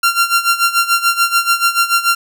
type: tone with tremolo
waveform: sawtooth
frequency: 1379 Hz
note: F6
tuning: 22 cents flat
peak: -5 dBFS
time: 0.03-2.15 s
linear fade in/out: 5 ms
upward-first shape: sine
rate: 6.9 Hz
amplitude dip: 80%
effects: none